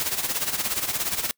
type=noise with tremolo; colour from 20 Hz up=white; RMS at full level=-24 dBFS; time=0-1.31 s; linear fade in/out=0 ms; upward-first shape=sine; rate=17 Hz; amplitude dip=70%; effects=noise-tail reverb RT60 0.1 s tail -26 dB re dry